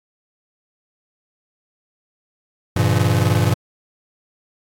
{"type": "chord", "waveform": "square", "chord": "G diminished seventh", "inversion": "none", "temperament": "just", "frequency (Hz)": [98, 117.6, 141.12, 169.34], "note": ["G2", "Bb2", "Db3", "Fb3"], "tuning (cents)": [0, 16, 31, 47], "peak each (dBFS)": [-19, -19, -24, -23], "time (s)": [2.76, 3.54], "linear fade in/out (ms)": 5, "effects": ["AAC 64 kbps"]}